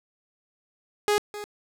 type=tone with echo; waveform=sawtooth; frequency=415.3 Hz; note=G#4; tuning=in tune; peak=-16 dBFS; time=1.08-1.18 s; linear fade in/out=0 ms; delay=260 ms; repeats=1; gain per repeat=-14 dB; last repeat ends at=1.44 s; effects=low-pass 11000 Hz 12 dB/octave + 8-bit